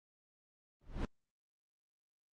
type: noise with exponential growth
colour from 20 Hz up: brown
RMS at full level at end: -28 dBFS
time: 0.81-1.05 s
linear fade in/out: 2 ms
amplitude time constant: 52 ms
effects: low-pass 5000 Hz 12 dB/octave + Opus 24 kbps